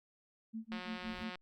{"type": "tone with tremolo", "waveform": "sine", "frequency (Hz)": 222.9, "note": "A3", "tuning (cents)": 23, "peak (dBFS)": -38, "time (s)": [0.53, 1.31], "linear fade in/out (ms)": 20, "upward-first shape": "sine", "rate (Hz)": 5.8, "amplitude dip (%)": 100}
{"type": "noise with exponential growth", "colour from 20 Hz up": "brown", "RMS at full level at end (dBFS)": -48, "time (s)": [0.59, 1.24], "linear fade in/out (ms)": 5, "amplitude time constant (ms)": 140}
{"type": "click train", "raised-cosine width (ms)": 0.3, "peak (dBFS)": -29, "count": 116, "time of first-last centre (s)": [0.72, 1.355], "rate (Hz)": 181}
{"effects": ["Opus 48 kbps"]}